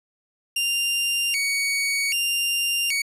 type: tone with vibrato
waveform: sawtooth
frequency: 2500 Hz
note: D#7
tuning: 8 cents sharp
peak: -18 dBFS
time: 0.56-3.02 s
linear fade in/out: 5 ms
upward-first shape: square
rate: 0.64 Hz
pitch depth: 190 cents each way
effects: resampled to 32000 Hz